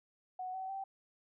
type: tone with pitch steps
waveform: sine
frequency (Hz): 740 / 758.2 / 776.8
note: F#5 / F#5 / G5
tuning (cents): 0 / +42 / -16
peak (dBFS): -38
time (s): 0.39-0.84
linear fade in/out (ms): 5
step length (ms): 150
effects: none